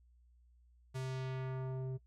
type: tone with low-pass filter sweep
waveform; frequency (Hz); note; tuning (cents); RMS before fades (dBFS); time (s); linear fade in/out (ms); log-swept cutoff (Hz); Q
square; 130.81; C3; 0; -40; 0.94-1.98; 20; 11000 to 360; 0.9
effects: noise-tail reverb RT60 0.1 s tail -19 dB re dry + added 60 Hz sine -63 dBFS peak until 2.06 s